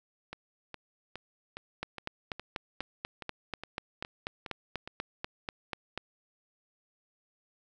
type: two click trains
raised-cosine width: 0.3 ms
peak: -18 / -24 dBFS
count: 18 / 12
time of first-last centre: 1.83-5.976 / 0.33-4.875 s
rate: 4.1 / 2.42 Hz
effects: none